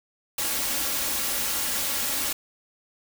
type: noise with comb filter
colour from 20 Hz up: white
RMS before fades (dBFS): -27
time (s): 0.38-2.33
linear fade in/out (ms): 5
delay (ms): 3.6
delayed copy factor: +0.5
effects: none